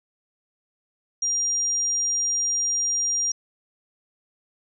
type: tone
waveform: sine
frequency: 5700 Hz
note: F8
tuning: 34 cents sharp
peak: -21 dBFS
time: 1.22-3.32 s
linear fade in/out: 5 ms
effects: none